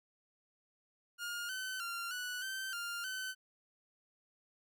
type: tone with pitch steps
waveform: sawtooth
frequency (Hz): 1418 / 1522 / 1384 / 1478 / 1548 / 1400 / 1523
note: F6 / F#6 / F6 / F#6 / G6 / F6 / F#6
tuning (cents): +26 / +48 / -16 / -2 / -22 / +4 / +50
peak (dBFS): -35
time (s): 1.18-3.35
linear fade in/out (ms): 50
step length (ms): 310
effects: none